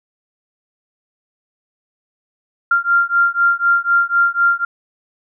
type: beating tone pair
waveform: sine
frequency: 1388 / 1392 Hz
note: F6 / F6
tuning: -11 / -6 cents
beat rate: 4 Hz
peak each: -15 dBFS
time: 2.71-4.65 s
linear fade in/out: 5 ms
effects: none